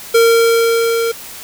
square tone with level ramp, 460.4 Hz, A#4, 22 cents flat, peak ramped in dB -7 to -15 dBFS, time 0.14-1.12 s, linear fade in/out 10 ms, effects white hiss -32 dBFS RMS until 1.43 s

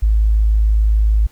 sine tone, 53.4 Hz, G#1, 49 cents sharp, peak -10 dBFS, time 0.02-1.27 s, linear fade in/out 10 ms, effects pink hiss -51 dBFS RMS until 1.31 s

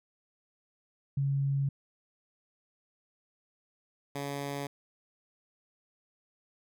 sine / 10% pulse tone pair in turn, 138.59 / 141.34 Hz, C#3 / C#3, 0 / +34 cents, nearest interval unison, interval 34 cents, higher second, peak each -26 dBFS, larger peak neither, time 1.17-1.69 / 4.15-4.67 s, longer neither, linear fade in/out 5 ms, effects none

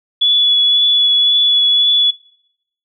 sine tone with vibrato, 3413 Hz, G#7, 47 cents sharp, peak -9 dBFS, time 0.21-2.11 s, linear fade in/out 10 ms, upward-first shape triangle, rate 1.9 Hz, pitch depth 13 cents each way, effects noise-tail reverb RT60 0.8 s tail -24 dB re dry

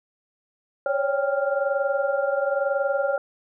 sine tone cluster, 545 / 566 / 791 / 1393 Hz, C#5 / C#5 / G5 / F6, -29 / +36 / +15 / -5 cents, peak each -25 / -24 / -31 / -30 dBFS, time 0.86-3.18 s, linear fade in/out 2 ms, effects none

